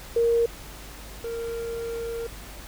sine / triangle tone pair in turn, 466.2 / 463.2 Hz, A#4 / A#4, 0 / -11 cents, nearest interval unison, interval 11 cents, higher first, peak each -18 / -27 dBFS, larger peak first, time 0.16-0.46 / 1.24-2.27 s, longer second, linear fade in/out 5 ms, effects added 50 Hz sine -43 dBFS peak until 2.67 s + pink hiss -43 dBFS RMS until 2.67 s

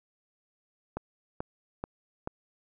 click train, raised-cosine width 1 ms, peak -19 dBFS, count 4, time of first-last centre 0.97-2.274 s, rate 2.3 Hz, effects none

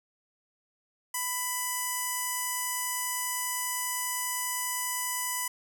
5% pulse tone with notch filter, 995 Hz, B5, 13 cents sharp, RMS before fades -32 dBFS, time 1.14-5.48 s, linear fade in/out 5 ms, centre 3900 Hz, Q 0.82, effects none

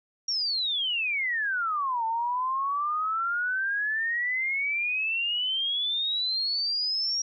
sine exponential two-way sweep, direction down then up, 5670 to 890 to 5670 Hz, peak -25 dBFS, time 0.28-7.22 s, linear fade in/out 5 ms, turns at 2.05 s, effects none

